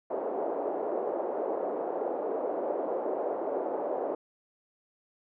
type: band-pass noise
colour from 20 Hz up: white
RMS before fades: -32 dBFS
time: 0.1-4.15 s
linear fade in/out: 5 ms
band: 360 to 650 Hz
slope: 24 dB/octave
effects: none